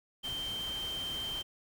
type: tone in noise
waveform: sine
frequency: 3135 Hz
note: G7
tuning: 1 cent flat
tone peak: -35 dBFS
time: 0.23-1.43 s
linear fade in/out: 20 ms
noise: pink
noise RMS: -45 dBFS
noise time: 0.23-1.43 s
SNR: +7 dB
effects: none